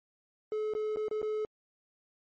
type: tone with dropouts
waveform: triangle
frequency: 429.2 Hz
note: A4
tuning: 43 cents flat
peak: -28 dBFS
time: 0.52-1.45 s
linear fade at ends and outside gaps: 1 ms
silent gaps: 0.737-0.75 / 0.961-0.97 / 1.083-1.112 / 1.217-1.228 s
effects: MP3 32 kbps